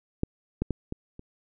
clicks, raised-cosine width 3 ms, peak -12 / -13 / -14 / -19 / -29 dBFS, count 5, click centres 0.234 / 0.62 / 0.707 / 0.924 / 1.194 s, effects none

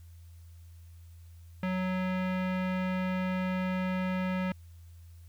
square tone with low-pass filter, 185 Hz, F#3, in tune, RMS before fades -31 dBFS, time 1.63-4.52 s, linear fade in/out 2 ms, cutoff 2300 Hz, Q 1.7, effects added 84 Hz sine -48 dBFS peak until 5.28 s + white hiss -67 dBFS RMS until 5.28 s

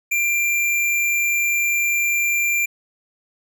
square tone, 2375 Hz, D7, 19 cents sharp, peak -18 dBFS, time 0.11-2.66 s, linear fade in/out 10 ms, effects none

